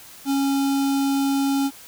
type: tone with notch filter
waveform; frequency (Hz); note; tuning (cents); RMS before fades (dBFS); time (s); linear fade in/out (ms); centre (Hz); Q
square; 275.6; C#4; -10; -21; 0.25-1.71; 50; 1900; 1.3
effects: white hiss -44 dBFS RMS until 1.87 s